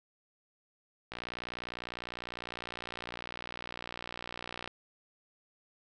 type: click train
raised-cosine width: 0.3 ms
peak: -23 dBFS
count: 214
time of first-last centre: 1.12-4.676 s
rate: 59.9 Hz
effects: none